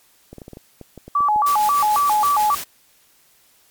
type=clicks; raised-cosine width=2 ms; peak=-23 dBFS; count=11; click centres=0.33 / 0.383 / 0.418 / 0.481 / 0.533 / 0.571 / 0.813 / 0.977 / 1.08 / 1.206 / 1.361 s
type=tone with vibrato; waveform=sine; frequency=987.8 Hz; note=B5; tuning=in tune; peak=-14 dBFS; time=1.15-2.55 s; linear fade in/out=5 ms; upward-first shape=square; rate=3.7 Hz; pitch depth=270 cents each way
type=noise with tremolo; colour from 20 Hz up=white; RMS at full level=-28 dBFS; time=1.46-2.64 s; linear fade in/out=5 ms; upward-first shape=sine; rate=6.5 Hz; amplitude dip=40%
effects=white hiss -56 dBFS RMS until 3.7 s + MP3 96 kbps